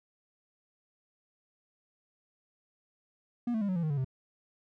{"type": "tone with pitch steps", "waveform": "triangle", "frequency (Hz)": [240, 220.1, 201.8, 185.07, 169.71, 155.62, 142.7, 130.86], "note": ["B3", "A3", "G#3", "F#3", "F3", "D#3", "D3", "C3"], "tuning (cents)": [-49, 1, -49, 1, -49, 1, -49, 1], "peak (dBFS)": -26, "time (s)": [3.47, 4.046], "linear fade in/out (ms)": 5, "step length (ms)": 72, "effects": []}